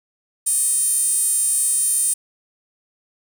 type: tone with high-pass filter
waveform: sawtooth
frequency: 623 Hz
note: D#5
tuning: 2 cents sharp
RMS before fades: -19 dBFS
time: 0.46-2.14 s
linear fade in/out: 10 ms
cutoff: 9200 Hz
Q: 9.6
effects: none